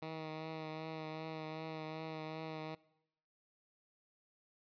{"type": "tone with vibrato", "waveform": "10% pulse", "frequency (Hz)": 158, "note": "D#3", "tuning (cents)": 27, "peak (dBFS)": -34, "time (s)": [0.02, 2.75], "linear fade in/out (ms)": 5, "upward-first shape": "triangle", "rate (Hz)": 2.6, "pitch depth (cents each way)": 24, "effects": ["noise-tail reverb RT60 0.8 s tail -21 dB re dry", "resampled to 11025 Hz"]}